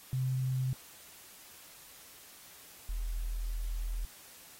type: tone pair in turn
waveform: sine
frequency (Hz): 130 / 40.95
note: C3 / E1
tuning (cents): -11 / -11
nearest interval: octave + minor sixth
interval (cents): 2000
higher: first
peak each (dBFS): -29 / -32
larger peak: first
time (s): 0.13-0.73 / 2.89-4.05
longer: second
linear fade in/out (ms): 0
effects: white hiss -54 dBFS RMS until 4.59 s + AAC 48 kbps